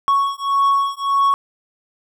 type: beating tone pair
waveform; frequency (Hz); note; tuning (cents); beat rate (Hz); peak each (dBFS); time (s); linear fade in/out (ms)
triangle; 1108.7 / 1110.4; C#6 / C#6; 0 / +3; 1.7; -16; 0.08-1.34; 0
effects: none